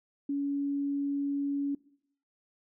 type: tone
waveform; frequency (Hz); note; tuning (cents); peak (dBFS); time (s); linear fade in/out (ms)
sine; 282; C#4; +30; -28; 0.29-1.75; 5
effects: noise-tail reverb RT60 0.7 s tail -22 dB re dry